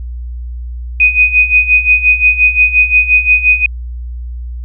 sine tone with tremolo, 2494 Hz, D#7, 3 cents sharp, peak -3 dBFS, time 1-3.66 s, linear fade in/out 2 ms, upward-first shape sine, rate 5.7 Hz, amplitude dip 80%, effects added 60 Hz sine -20 dBFS peak until 4.64 s

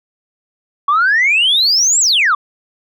sine exponential two-way sweep, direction up then down, 1108.7 to 7902 to 1108.7 Hz, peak -8 dBFS, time 0.88-2.35 s, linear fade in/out 5 ms, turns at 2 s, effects tanh soft clip ceiling -6 dBFS

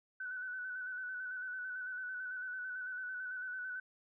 sine tone with vibrato, 1499 Hz, F#6, 22 cents sharp, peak -39 dBFS, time 0.2-3.8 s, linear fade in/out 5 ms, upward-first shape square, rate 9 Hz, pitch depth 29 cents each way, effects none

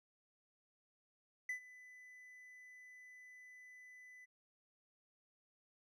triangle tone with ADSR envelope, 2000 Hz, B6, 21 cents sharp, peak -35 dBFS, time 1.49-4.26 s, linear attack 4 ms, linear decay 100 ms, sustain -19 dB, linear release 21 ms, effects none

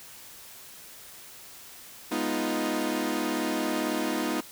sawtooth chord, F half-diminished seventh, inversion first, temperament equal, 207.7 / 246.9 / 311.1 / 349.2 Hz, Ab3 / Cb4 / Eb4 / F4, 0 / 0 / 0 / 0 cents, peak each -32 / -28 / -26 / -30 dBFS, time 2.11-4.41 s, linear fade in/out 10 ms, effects white hiss -47 dBFS RMS until 4.51 s

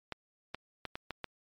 clicks, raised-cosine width 0.3 ms, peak -21 dBFS, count 6, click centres 0.123 / 0.546 / 0.853 / 0.955 / 1.107 / 1.243 s, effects MP3 64 kbps

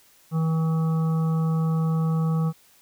harmonic tone, 161.1 Hz, E3, 39 cents flat, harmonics 1 / 3 / 5 / 7 / 8, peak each -20 / -36 / -40 / -39 / -42 dBFS, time 0.31-2.53 s, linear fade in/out 50 ms, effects white hiss -57 dBFS RMS until 2.81 s

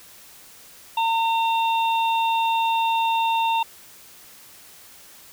harmonic tone, 910 Hz, A#5, 42 cents flat, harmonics 1 / 3 / 4, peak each -19 / -29 / -31 dBFS, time 0.97-3.63 s, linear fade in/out 5 ms, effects white hiss -47 dBFS RMS until 5.32 s

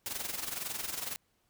white noise with amplitude modulation, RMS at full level -35 dBFS, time 0.06-1.16 s, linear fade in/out 0 ms, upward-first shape sine, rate 21.9 Hz, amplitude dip 70%, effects pink hiss -74 dBFS RMS until 1.49 s

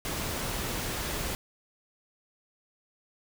pink noise, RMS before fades -33 dBFS, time 0.05-1.35 s, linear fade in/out 0 ms, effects none

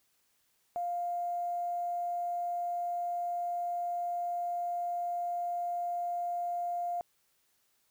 sine tone with quantisation, 700 Hz, F5, 4 cents sharp, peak -31 dBFS, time 0.76-7.01 s, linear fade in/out 0 ms, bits 10, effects white hiss -73 dBFS RMS until 7.9 s

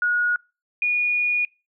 sine tone pair in turn, 1449 / 2448 Hz, F#6 / D#7, -37 / -29 cents, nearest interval major sixth, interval 908 cents, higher second, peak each -18 dBFS, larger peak neither, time 0.02-0.36 / 0.82-1.45 s, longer second, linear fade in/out 2 ms, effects noise-tail reverb RT60 0.3 s tail -26 dB re dry

